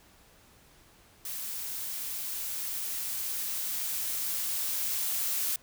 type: noise with level ramp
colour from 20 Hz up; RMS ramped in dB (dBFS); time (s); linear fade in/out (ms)
blue; -37 to -30; 1.25-5.56; 2
effects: pink hiss -59 dBFS RMS until 5.62 s